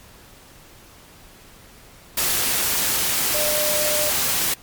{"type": "tone in noise", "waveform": "sine", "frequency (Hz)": 601, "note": "D5", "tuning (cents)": 40, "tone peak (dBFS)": -24, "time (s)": [3.34, 4.1], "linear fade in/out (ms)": 5, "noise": "white", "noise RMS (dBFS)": -21, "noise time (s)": [2.17, 4.54], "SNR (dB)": -6, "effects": ["pink hiss -47 dBFS RMS until 4.62 s", "MP3 96 kbps"]}